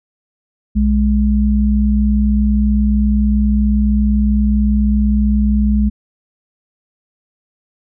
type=tone pair together; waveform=sine; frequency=61.56 / 209 Hz; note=B1 / G#3; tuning=-5 / +11 cents; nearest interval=octave + major sixth; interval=2116 cents; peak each=-13 dBFS; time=0.75-5.9 s; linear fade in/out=20 ms; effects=none